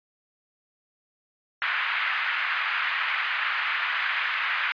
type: band-pass noise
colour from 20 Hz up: pink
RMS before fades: -27 dBFS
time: 1.62-4.72 s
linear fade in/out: 0 ms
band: 1300 to 2600 Hz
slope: 24 dB/octave
effects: resampled to 11025 Hz